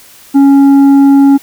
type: tone with tanh clipping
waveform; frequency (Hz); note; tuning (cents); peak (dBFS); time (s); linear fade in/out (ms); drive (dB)
sine; 277.2; C#4; 0; -3; 0.34-1.38; 20; 6
effects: white hiss -38 dBFS RMS until 1.42 s